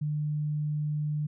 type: tone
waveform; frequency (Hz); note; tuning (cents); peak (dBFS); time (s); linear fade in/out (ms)
sine; 150; D3; +37; -27; 0.01-1.27; 10
effects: none